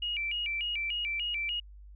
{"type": "tone with vibrato", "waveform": "sine", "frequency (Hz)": 2594, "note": "E7", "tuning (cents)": -28, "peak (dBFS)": -30, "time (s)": [0.02, 1.6], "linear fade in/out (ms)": 5, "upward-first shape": "square", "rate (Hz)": 3.4, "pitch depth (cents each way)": 180, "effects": ["added 50 Hz sine -47 dBFS peak until 1.95 s"]}